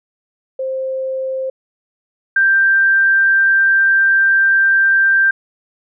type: tone pair in turn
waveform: sine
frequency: 526 / 1576.2 Hz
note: C5 / G6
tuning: +9 / +9 cents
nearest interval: octave + perfect fifth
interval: 1900 cents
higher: second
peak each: -18 / -9 dBFS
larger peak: second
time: 0.59-1.5 / 2.36-5.31 s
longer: second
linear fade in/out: 5 ms
effects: none